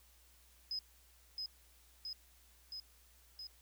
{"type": "tone with echo", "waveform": "sine", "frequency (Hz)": 5060, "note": "D#8", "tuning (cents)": 28, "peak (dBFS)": -37, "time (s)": [0.71, 0.79], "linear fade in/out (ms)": 2, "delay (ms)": 670, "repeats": 4, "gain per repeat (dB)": -2, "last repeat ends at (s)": 3.47, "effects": ["added 60 Hz sine -66 dBFS peak until 3.61 s", "white hiss -67 dBFS RMS until 3.61 s"]}